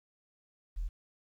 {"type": "tone", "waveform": "sine", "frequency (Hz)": 40.67, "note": "E1", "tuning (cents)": -23, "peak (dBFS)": -31, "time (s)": [0.76, 0.89], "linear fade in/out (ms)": 20, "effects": ["tanh soft clip ceiling -28 dBFS", "11-bit"]}